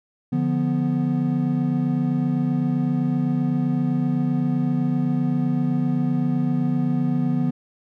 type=chord; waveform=triangle; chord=B diminished; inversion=first; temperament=equal; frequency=146.83 / 174.61 / 246.9 Hz; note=D3 / F3 / B3; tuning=0 / 0 / 0 cents; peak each=-22 / -23 / -20 dBFS; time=0.32-7.51 s; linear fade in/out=10 ms; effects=none